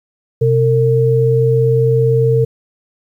sine tone pair together, 127.5 / 454.4 Hz, C3 / A#4, -44 / -44 cents, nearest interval octave + minor seventh, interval 2200 cents, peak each -12 dBFS, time 0.41-2.45 s, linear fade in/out 10 ms, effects 8-bit

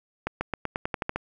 accelerating click train, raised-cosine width 0.5 ms, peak -12 dBFS, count 10, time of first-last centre 0.27-1.16 s, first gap 140 ms, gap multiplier 0.91, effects 9-bit

